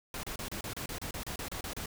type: noise bursts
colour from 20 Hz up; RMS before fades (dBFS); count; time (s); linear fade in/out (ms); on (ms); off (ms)
pink; -39; 14; 0.14-1.859; 2; 94; 31
effects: none